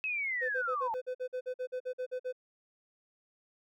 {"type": "linear sweep", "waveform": "sine", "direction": "down", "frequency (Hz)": [2600, 851], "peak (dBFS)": -31, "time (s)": [0.04, 0.94], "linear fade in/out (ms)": 0}
{"type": "tone bursts", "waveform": "triangle", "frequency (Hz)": 506, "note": "B4", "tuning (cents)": 42, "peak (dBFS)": -31, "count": 15, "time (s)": [0.41, 2.327], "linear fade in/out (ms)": 20, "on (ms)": 83, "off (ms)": 48}
{"effects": []}